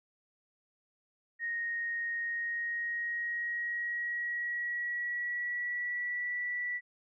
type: tone with pitch glide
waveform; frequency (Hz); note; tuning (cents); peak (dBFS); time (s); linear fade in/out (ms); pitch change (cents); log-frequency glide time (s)
sine; 1864.7 to 1957.4; A#6 to B6; 0 to -16; -32; 1.39-6.81; 50; +84; 2.21-6.35
effects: none